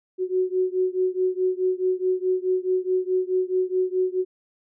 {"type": "beating tone pair", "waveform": "sine", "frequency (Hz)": [368.1, 372.8], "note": ["F#4", "F#4"], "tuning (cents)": [-9, 13], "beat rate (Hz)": 4.7, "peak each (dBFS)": [-23, -24], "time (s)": [0.18, 4.25], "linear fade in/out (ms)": 50, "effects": []}